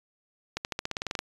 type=accelerating click train; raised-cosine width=0.2 ms; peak=-13 dBFS; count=12; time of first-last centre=0.57-1.191 s; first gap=79 ms; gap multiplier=0.93; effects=resampled to 24000 Hz